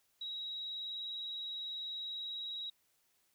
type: tone with vibrato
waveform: sine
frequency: 3840 Hz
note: B7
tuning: 49 cents flat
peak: -39 dBFS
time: 0.21-2.7 s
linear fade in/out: 5 ms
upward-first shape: triangle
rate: 20 Hz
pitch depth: 32 cents each way
effects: white hiss -75 dBFS RMS until 3.34 s